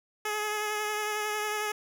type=tone with vibrato; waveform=10% pulse; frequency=422.9 Hz; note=G#4; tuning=31 cents sharp; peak=-21 dBFS; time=0.25-1.72 s; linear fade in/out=5 ms; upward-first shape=triangle; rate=11 Hz; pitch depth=25 cents each way; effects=none